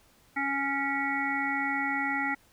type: harmonic tone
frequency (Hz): 277.4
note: C#4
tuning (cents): +1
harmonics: 1 / 3 / 5 / 7 / 8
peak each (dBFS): -34 / -33 / -35 / -31 / -35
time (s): 0.36-2.35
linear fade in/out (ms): 10
effects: pink hiss -62 dBFS RMS until 2.52 s